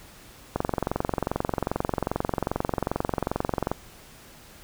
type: click train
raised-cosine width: 1 ms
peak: -10 dBFS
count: 72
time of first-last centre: 0.56-3.716 s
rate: 22.5 Hz
effects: pink hiss -49 dBFS RMS until 4.63 s